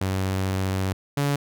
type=tone pair in turn; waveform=sawtooth; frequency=95.1 / 142.49 Hz; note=F#2 / C#3; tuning=+48 / +48 cents; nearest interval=perfect fifth; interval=700 cents; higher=second; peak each=-19 / -17 dBFS; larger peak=second; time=0.01-0.93 / 1.17-1.36 s; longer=first; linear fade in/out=5 ms; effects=none